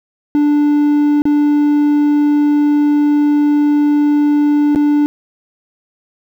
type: tone with dropouts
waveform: triangle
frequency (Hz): 293.7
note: D4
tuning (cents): 0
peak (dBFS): -7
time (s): 0.35-5.06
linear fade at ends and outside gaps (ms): 0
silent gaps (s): 1.22-1.254 / 4.749-4.759
effects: 8-bit